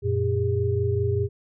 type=tone cluster; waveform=sine; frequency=92.2 / 117.3 / 404.2 Hz; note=F#2 / A#2 / G#4; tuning=-6 / +11 / -47 cents; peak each=-25 dBFS; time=0.02-1.29 s; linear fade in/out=50 ms; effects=none